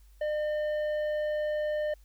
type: tone with tanh clipping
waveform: triangle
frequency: 604 Hz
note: D5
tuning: 48 cents sharp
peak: -29 dBFS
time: 0.21-1.94 s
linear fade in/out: 5 ms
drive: 12 dB
effects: added 50 Hz sine -53 dBFS peak until 2.04 s + white hiss -68 dBFS RMS until 2.04 s